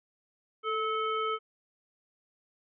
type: harmonic tone with a mistuned harmonic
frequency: 440.7 Hz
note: A4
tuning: 3 cents sharp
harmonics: 1 / 3 / 5 / 7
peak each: -33 / -30 / -41 / -41 dBFS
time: 0.63-1.39 s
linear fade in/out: 50 ms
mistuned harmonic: 3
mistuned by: -37 cents
effects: none